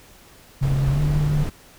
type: tone with pitch glide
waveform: sine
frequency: 136.7 to 148.21 Hz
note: C#3 to D3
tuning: -24 to +16 cents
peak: -18 dBFS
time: 0.61-1.44 s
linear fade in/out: 10 ms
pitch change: +140 cents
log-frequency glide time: 0.91-0.99 s
type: noise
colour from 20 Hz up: brown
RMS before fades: -25 dBFS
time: 0.62-1.5 s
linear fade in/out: 10 ms
effects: pink hiss -49 dBFS RMS until 1.78 s